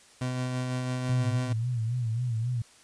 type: tone with tremolo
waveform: 30% pulse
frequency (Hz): 126.8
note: B2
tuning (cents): +46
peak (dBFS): -25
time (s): 0.21-1.53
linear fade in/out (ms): 5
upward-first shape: sine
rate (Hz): 6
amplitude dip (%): 25
type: tone with vibrato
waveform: sine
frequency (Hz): 117.8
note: A#2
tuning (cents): +19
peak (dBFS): -26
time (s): 1.09-2.62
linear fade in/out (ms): 5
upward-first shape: sine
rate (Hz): 3.7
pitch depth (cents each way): 110
effects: white hiss -56 dBFS RMS until 2.83 s + resampled to 22050 Hz